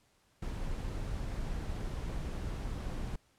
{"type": "noise", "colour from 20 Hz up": "brown", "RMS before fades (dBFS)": -37, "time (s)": [0.42, 3.16], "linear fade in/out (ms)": 5, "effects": ["pink hiss -70 dBFS RMS until 3.38 s", "low-pass 11000 Hz 12 dB/octave"]}